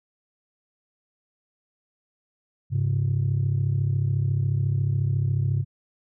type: tone pair together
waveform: sine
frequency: 101.81 / 135.9 Hz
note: G#2 / C#3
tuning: -34 / -34 cents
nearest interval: perfect fourth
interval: 500 cents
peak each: -22 dBFS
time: 2.7-5.65 s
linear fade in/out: 50 ms
effects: tanh soft clip ceiling -16 dBFS